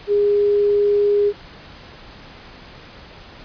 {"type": "tone", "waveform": "sine", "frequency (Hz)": 409.8, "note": "G#4", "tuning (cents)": -23, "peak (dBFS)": -13, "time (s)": [0.07, 1.33], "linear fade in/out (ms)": 50, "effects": ["pink hiss -41 dBFS RMS until 3.44 s", "resampled to 11025 Hz"]}